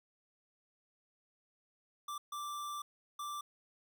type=tone bursts at uneven times; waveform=square; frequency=1174.7 Hz; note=D6; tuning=in tune; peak=-40 dBFS; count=3; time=2.08-2.18 / 2.32-2.82 / 3.19-3.41 s; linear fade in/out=5 ms; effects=none